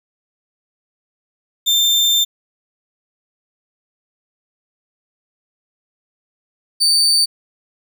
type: tone pair in turn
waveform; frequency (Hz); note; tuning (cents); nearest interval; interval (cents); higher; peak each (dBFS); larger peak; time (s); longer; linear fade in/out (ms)
35% pulse; 3585 / 4579; A7 / D8; +32 / -45; major third; 423; second; -10; neither; 1.66-2.25 / 6.8-7.26; first; 20
effects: none